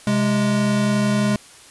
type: tone pair together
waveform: square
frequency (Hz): 130.81 / 207.6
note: C3 / G#3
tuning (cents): 0 / 0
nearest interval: minor sixth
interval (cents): 800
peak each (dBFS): -24 / -18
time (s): 0.07-1.36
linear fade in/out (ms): 2
effects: white hiss -45 dBFS RMS until 1.7 s + resampled to 24000 Hz